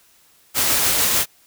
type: noise with tremolo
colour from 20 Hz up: white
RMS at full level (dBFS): -17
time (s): 0.54-1.26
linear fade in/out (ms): 50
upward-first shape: triangle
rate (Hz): 6.7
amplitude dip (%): 25
effects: white hiss -55 dBFS RMS until 1.46 s